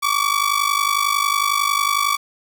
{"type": "ring-modulated tone", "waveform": "sawtooth", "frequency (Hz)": 1145, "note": "D6", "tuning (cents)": -44, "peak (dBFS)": -10, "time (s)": [0.02, 2.17], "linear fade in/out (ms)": 20, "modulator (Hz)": 25.5, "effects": ["8-bit"]}